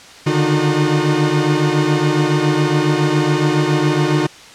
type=tone cluster; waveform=45% pulse; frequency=144.7 / 151.9 / 306.8 / 359.8 Hz; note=D3 / D#3 / D#4 / F#4; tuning=-25 / -41 / -24 / -48 cents; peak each=-19 dBFS; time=0.26-4.27 s; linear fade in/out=10 ms; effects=white hiss -39 dBFS RMS until 4.54 s + low-pass 6000 Hz 12 dB/octave